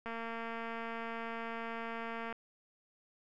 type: click train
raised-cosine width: 0.5 ms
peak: -27 dBFS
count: 520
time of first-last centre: 0.06-2.326 s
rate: 229 Hz
effects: none